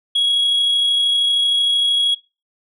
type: tone with amplitude modulation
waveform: sine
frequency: 3322 Hz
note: G#7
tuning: in tune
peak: -10 dBFS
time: 0.15-2.15 s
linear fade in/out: 10 ms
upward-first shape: sine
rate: 33 Hz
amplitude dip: 30%
effects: noise-tail reverb RT60 0.3 s tail -23 dB re dry + tanh soft clip ceiling -12 dBFS